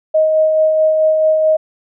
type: tone with tremolo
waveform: sine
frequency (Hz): 627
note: D#5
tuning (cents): +13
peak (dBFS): -8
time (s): 0.14-1.57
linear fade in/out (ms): 10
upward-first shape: sine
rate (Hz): 4.6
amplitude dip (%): 30
effects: none